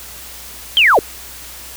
sine linear sweep, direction down, 3239 to 352.3 Hz, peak -7 dBFS, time 0.77-0.99 s, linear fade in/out 0 ms, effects added 60 Hz sine -42 dBFS peak until 1.76 s + white hiss -34 dBFS RMS until 1.76 s

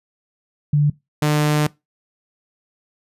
sine / sawtooth tone pair in turn, 146.83 / 149.92 Hz, D3 / D3, 0 / +36 cents, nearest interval unison, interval 36 cents, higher second, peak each -12 / -11 dBFS, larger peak second, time 0.73-0.9 / 1.22-1.67 s, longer second, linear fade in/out 5 ms, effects noise-tail reverb RT60 0.2 s tail -21 dB re dry + resampled to 32000 Hz

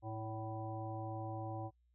harmonic tone with a mistuned harmonic, 109.6 Hz, A2, 6 cents flat, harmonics 1 / 3 / 5 / 7 / 9, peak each -43 / -47 / -49 / -46 / -53 dBFS, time 0.02-1.71 s, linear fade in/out 50 ms, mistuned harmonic 5, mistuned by +44 cents, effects noise-tail reverb RT60 0.1 s tail -24 dB re dry + added 60 Hz sine -70 dBFS peak until 1.94 s

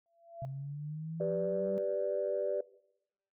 sine tone with exponential growth, 676 Hz, E5, 43 cents sharp, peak -37 dBFS, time 0.06-0.45 s, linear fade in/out 0 ms, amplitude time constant 83 ms
sine exponential sweep, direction up, 131.7 to 195.6 Hz, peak -37 dBFS, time 0.42-1.78 s, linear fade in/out 0 ms
sine chord, G major, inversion none, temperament equal, 392 / 493.9 / 587.3 Hz, G4 / B4 / D5, 0 / 0 / 0 cents, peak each -36 / -35 / -32 dBFS, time 1.2-2.61 s, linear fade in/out 5 ms
effects noise-tail reverb RT60 0.8 s tail -20 dB re dry + tanh soft clip ceiling -21 dBFS

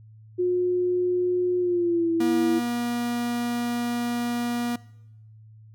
sine tone with pitch glide, 359.7 to 331.8 Hz, F#4 to E4, -49 to +11 cents, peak -20 dBFS, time 0.38-2.6 s, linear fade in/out 20 ms, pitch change -140 cents, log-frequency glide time 1.59-2.12 s
45% pulse tone, 239.6 Hz, A#3, 48 cents sharp, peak -25 dBFS, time 2.2-4.76 s, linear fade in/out 5 ms
effects noise-tail reverb RT60 0.9 s tail -22 dB re dry + added 109 Hz sine -46 dBFS peak until 5.74 s

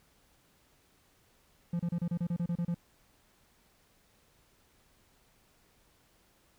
triangle tone bursts, 172.1 Hz, F3, 25 cents flat, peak -27 dBFS, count 11, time 1.73-2.745 s, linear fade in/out 5 ms, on 65 ms, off 30 ms, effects pink hiss -67 dBFS RMS until 6.58 s

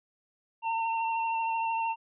square tone with vibrato, 907 Hz, A#5, 48 cents flat, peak -28 dBFS, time 0.62-1.96 s, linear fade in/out 50 ms, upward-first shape sine, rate 13 Hz, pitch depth 17 cents each way, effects resampled to 8000 Hz

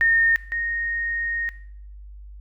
sine tone pair in turn, 1832 / 1857.6 Hz, A#6 / A#6, -31 / -7 cents, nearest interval unison, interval 24 cents, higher second, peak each -15 / -23 dBFS, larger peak first, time 0.01-0.36 / 0.52-1.49 s, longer second, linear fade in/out 0 ms, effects noise-tail reverb RT60 0.6 s tail -17 dB re dry + added 50 Hz sine -38 dBFS peak until 2.4 s

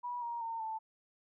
sine tone with pitch steps, 973 / 942 / 912 / 883 Hz, B5 / A#5 / A#5 / A5, -26 / +18 / -38 / +6 cents, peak -36 dBFS, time 0.03-0.79 s, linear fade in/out 20 ms, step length 190 ms, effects none

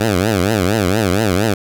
10% pulse tone with vibrato, 100 Hz, G2, 35 cents sharp, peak -5 dBFS, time 0-1.54 s, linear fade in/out 5 ms, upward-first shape triangle, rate 4.3 Hz, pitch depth 270 cents each way, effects none

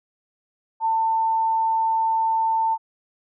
sine tone, 895 Hz, A5, 29 cents sharp, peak -18 dBFS, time 0.8-2.78 s, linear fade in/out 50 ms, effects none

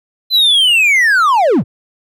triangle linear sweep, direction down, 4090 to 77.78 Hz, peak -6 dBFS, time 0.3-1.64 s, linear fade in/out 50 ms, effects none

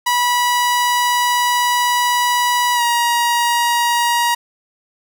sawtooth tone with pitch glide, 976 to 949.9 Hz, B5 to A#5, -21 to +32 cents, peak -10 dBFS, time 0.06-4.35 s, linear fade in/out 10 ms, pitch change -47 cents, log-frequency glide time 2.74-2.82 s, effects none

